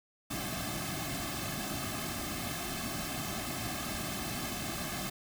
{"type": "noise with comb filter", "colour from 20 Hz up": "pink", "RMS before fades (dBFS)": -37, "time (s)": [0.3, 5.1], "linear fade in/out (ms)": 10, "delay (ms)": 2.1, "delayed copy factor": -0.95, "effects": []}